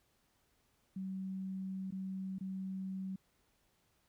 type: tone with dropouts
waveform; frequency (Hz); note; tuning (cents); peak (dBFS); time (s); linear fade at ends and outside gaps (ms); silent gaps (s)
sine; 190; F#3; +46; -38; 0.96-3.16; 5; 1.908-1.922 / 2.385-2.408
effects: pink hiss -75 dBFS RMS until 4.08 s